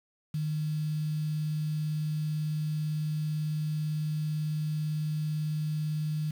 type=tone with quantisation; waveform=sine; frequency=153 Hz; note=D#3; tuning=29 cents flat; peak=-28 dBFS; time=0.34-6.31 s; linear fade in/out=5 ms; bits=8; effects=none